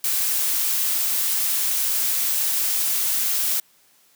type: noise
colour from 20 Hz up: blue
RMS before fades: -22 dBFS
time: 0.04-3.6 s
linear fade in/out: 2 ms
effects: white hiss -58 dBFS RMS until 4.15 s + high-pass 100 Hz 12 dB/octave